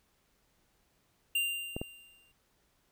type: tone with exponential decay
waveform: square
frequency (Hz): 2786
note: F7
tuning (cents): -5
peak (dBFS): -27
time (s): 1.35-2.32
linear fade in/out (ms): 5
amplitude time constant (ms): 210
type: clicks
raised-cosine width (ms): 2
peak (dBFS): -22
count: 2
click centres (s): 1.765 / 1.815
effects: pink hiss -72 dBFS RMS until 2.91 s